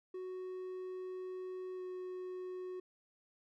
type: tone with pitch glide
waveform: triangle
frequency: 370 to 367.2 Hz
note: F#4 to F#4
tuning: 0 to -13 cents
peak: -39 dBFS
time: 0.14-2.8 s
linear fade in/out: 5 ms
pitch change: -13 cents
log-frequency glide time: 1.76-1.81 s
effects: none